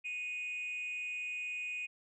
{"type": "tone with frequency modulation", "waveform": "sine", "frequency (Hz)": 2489, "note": "D#7", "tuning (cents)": 0, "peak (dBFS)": -35, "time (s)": [0.04, 1.87], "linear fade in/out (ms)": 20, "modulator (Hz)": 313, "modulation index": 0.36, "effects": ["tanh soft clip ceiling -34 dBFS"]}